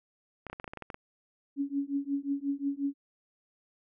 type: clicks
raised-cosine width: 0.5 ms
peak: -25 dBFS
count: 11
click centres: 0.467 / 0.499 / 0.53 / 0.599 / 0.643 / 0.678 / 0.735 / 0.773 / 0.823 / 0.902 / 0.944 s
type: tone with tremolo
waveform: sine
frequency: 280.2 Hz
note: C#4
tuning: 19 cents sharp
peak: -25 dBFS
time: 1.56-2.94 s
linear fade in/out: 50 ms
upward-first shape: triangle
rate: 5.6 Hz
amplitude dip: 100%
effects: none